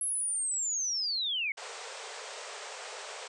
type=linear sweep; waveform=sine; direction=down; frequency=10990 to 2134 Hz; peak=-29 dBFS; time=0.01-1.52 s; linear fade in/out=2 ms
type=band-pass noise; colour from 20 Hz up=pink; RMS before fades=-43 dBFS; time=1.57-3.28 s; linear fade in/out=10 ms; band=410 to 8700 Hz; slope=96 dB/octave
effects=none